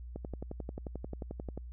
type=click train; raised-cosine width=2 ms; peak=-26 dBFS; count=17; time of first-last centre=0.16-1.576 s; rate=11.3 Hz; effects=added 60 Hz sine -42 dBFS peak until 1.72 s